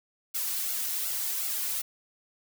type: noise with flanger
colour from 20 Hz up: blue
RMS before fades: -31 dBFS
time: 0.34-1.82 s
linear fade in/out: 10 ms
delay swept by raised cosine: 1.4 to 2.8 ms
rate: 2.7 Hz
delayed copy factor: +0.7
effects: none